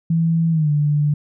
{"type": "tone with pitch glide", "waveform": "sine", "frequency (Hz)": [164.81, 147.68], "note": ["E3", "D3"], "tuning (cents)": [0, 10], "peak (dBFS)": -14, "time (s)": [0.1, 1.14], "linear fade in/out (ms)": 5, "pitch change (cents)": -190, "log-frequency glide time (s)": [0.51, 0.7], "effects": []}